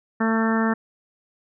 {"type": "harmonic tone", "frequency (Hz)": 223.8, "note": "A3", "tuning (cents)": 30, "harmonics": [1, 2, 3, 4, 5, 6, 7, 8], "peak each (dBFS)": [-20, -28, -31, -30, -31, -30, -32, -30], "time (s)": [0.2, 0.74], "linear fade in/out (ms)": 10, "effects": []}